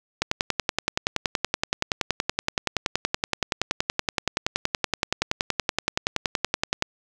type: click train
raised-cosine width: 0.2 ms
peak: -4 dBFS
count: 71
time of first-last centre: 0.22-6.824 s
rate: 10.6 Hz
effects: 7-bit